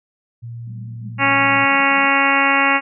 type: tone with pitch glide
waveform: sine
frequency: 117.2 to 115.99 Hz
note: A#2 to A#2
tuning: +10 to -8 cents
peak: -28 dBFS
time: 0.42-1.66 s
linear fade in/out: 20 ms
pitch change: -18 cents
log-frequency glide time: 0.77-1.08 s
type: band-pass noise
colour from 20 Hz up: pink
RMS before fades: -39 dBFS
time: 0.67-2.09 s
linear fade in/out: 5 ms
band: 180 to 220 Hz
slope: 96 dB/octave
type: harmonic tone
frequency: 276.2 Hz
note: C#4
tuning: 6 cents flat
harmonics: 1 / 2 / 3 / 4 / 5 / 6 / 7 / 8 / 9 / 10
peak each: -23 / -26 / -21 / -20 / -22 / -24 / -20 / -20 / -24 / -22 dBFS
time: 1.18-2.81 s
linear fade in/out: 50 ms
effects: none